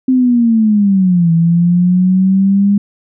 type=linear two-way sweep; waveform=sine; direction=down then up; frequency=261.6 to 164.5 to 203.5 Hz; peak=-7 dBFS; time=0.08-2.78 s; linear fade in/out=5 ms; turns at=1.32 s; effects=none